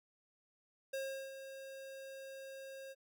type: tone with ADSR envelope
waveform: square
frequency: 538 Hz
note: C5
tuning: 48 cents sharp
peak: -38 dBFS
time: 0.93-2.95 s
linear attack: 9 ms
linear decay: 370 ms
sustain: -10 dB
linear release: 37 ms
effects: none